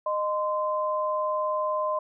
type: tone pair together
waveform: sine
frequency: 615 / 1034.3 Hz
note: D#5 / C6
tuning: -20 / -20 cents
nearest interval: major sixth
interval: 900 cents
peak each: -27 dBFS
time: 0.06-1.99 s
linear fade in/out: 5 ms
effects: none